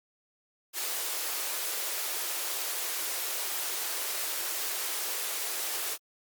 white high-pass noise, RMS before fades -33 dBFS, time 0.73-5.98 s, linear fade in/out 50 ms, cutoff 330 Hz, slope 48 dB/octave, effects Opus 48 kbps

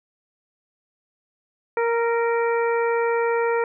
harmonic tone with a mistuned harmonic, 466.2 Hz, A#4, in tune, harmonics 1 / 2 / 3 / 4 / 5, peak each -20 / -26 / -30 / -32 / -34 dBFS, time 1.77-3.64 s, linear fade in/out 2 ms, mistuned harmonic 3, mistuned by -22 cents, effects none

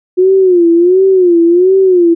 sine tone with vibrato, 359.3 Hz, F4, 49 cents sharp, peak -4 dBFS, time 0.17-2.15 s, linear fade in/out 20 ms, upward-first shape sine, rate 1.4 Hz, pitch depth 120 cents each way, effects none

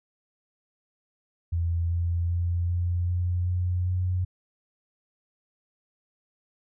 sine tone with pitch steps, 84.6 / 85.63 / 86.68 / 87.74 / 88.81 / 89.89 / 90.99 Hz, E2 / F2 / F2 / F2 / F2 / F#2 / F#2, +45 / -34 / -12 / +9 / +30 / -50 / -28 cents, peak -23 dBFS, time 1.52-4.25 s, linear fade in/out 10 ms, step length 390 ms, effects none

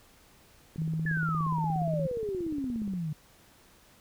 click train, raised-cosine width 3 ms, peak -30 dBFS, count 38, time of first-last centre 0.76-2.936 s, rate 17 Hz
sine tone with pitch glide, 160 to 161.11 Hz, D#3 to E3, +49 to -39 cents, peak -28 dBFS, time 0.78-2.07 s, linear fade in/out 5 ms, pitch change +12 cents, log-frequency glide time 1.63-1.83 s
sine exponential sweep, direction down, 1760 to 147.4 Hz, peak -30 dBFS, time 1.06-3.13 s, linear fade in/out 5 ms
effects pink hiss -59 dBFS RMS until 4 s

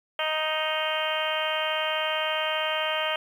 harmonic tone, 311.8 Hz, D#4, 4 cents sharp, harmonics 2 / 3 / 4 / 5 / 6 / 7 / 8 / 9 / 10, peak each -30 / -34 / -33 / -35 / -36 / -36 / -36 / -34 / -32 dBFS, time 0.19-3.16 s, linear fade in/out 2 ms, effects 9-bit

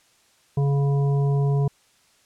harmonic tone, 140.5 Hz, C#3, 24 cents sharp, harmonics 1 / 3 / 5 / 7, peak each -18 / -29 / -36 / -39 dBFS, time 0.57-1.68 s, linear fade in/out 5 ms, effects white hiss -60 dBFS RMS until 2.25 s + low-pass 9000 Hz 12 dB/octave

